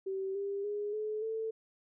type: tone with pitch steps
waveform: sine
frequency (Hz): 384.8 / 398.8 / 413.4 / 428.4 / 444.1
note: G4 / G4 / G#4 / A4 / A4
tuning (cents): -32 / +30 / -8 / -46 / +16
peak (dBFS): -33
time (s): 0.06-1.51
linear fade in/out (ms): 10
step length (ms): 290
effects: none